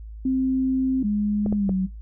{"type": "tone", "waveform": "sine", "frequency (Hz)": 261.6, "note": "C4", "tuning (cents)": 0, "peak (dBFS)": -19, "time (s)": [0.25, 1.03], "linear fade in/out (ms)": 5}
{"type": "tone with pitch glide", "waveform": "sine", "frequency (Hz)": [207.7, 188.27], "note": ["G#3", "F#3"], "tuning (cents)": [0, 30], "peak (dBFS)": -20, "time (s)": [1.03, 1.87], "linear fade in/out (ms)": 20, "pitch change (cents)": -170, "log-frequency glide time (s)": [1.56, 1.74]}
{"type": "clicks", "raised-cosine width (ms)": 2, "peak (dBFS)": -14, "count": 3, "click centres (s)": [1.462, 1.526, 1.693]}
{"effects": ["noise-tail reverb RT60 0.2 s tail -20 dB re dry", "added 54 Hz sine -35 dBFS peak until 2.01 s"]}